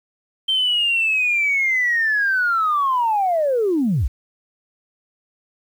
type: linear sweep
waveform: sine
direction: down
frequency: 3136 to 43.65 Hz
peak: -15 dBFS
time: 0.48-4.08 s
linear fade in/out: 10 ms
effects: tanh soft clip ceiling -11 dBFS + 8-bit